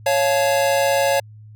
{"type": "chord", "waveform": "square", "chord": "Db augmented", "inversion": "none", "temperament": "just", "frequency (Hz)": [554.4, 693, 866.2], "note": ["Db5", "F5", "A5"], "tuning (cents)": [0, -14, -27], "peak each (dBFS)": [-18, -23, -24], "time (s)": [0.06, 1.2], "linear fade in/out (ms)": 5, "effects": ["added 107 Hz sine -39 dBFS peak until 1.55 s"]}